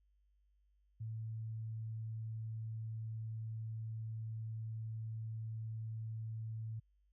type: tone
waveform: sine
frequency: 111.2 Hz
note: A2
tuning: 19 cents sharp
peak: -40 dBFS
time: 1-6.8 s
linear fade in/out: 10 ms
effects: added 50 Hz sine -70 dBFS peak until 7.12 s